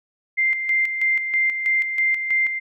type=tone with tremolo; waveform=sine; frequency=2093 Hz; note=C7; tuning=in tune; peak=-16 dBFS; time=0.37-2.6 s; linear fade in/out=20 ms; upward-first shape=square; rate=3.1 Hz; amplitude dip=55%; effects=none